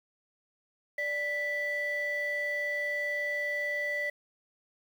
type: tone pair together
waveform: sine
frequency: 587.3 / 1975.5 Hz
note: D5 / B6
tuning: 0 / 0 cents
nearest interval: octave + major sixth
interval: 2100 cents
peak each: -34 / -29 dBFS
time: 0.98-4.1 s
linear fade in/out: 5 ms
effects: tanh soft clip ceiling -25 dBFS + 9-bit